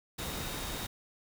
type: tone in noise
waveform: sine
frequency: 3729 Hz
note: A#7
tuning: in tune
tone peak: -47 dBFS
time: 0.18-0.87 s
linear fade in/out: 10 ms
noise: pink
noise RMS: -38 dBFS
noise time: 0.18-0.87 s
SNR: -12 dB
effects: none